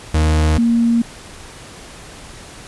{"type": "tone pair in turn", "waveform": ["40% pulse", "sine"], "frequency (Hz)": [77.78, 233.1], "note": ["D#2", "A#3"], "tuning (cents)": [0, 0], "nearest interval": "octave + perfect fifth", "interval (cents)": 1900, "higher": "second", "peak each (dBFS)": -11, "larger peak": "neither", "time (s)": [[0.14, 0.58], [0.58, 1.02]], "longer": "neither", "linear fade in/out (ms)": 5, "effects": ["pink hiss -37 dBFS RMS until 2.67 s", "resampled to 24000 Hz"]}